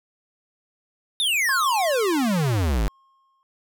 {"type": "exponential sweep", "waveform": "square", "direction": "down", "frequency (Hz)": [3744, 46.2], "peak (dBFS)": -20, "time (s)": [1.2, 2.88], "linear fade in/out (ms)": 0}
{"type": "tone with exponential decay", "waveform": "triangle", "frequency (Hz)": 1075, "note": "C6", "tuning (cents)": 47, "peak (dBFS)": -23, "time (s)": [1.49, 3.43], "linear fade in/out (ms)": 0, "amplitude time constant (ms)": 420}
{"effects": []}